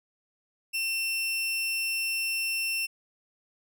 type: tone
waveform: sawtooth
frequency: 2700 Hz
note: E7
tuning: 41 cents sharp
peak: -24 dBFS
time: 0.73-2.87 s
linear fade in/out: 20 ms
effects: none